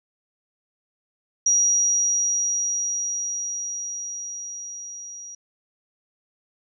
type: tone with level ramp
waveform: sine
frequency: 5750 Hz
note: F8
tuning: 50 cents sharp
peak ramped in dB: -15 to -36 dBFS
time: 1.46-5.35 s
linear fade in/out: 5 ms
effects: none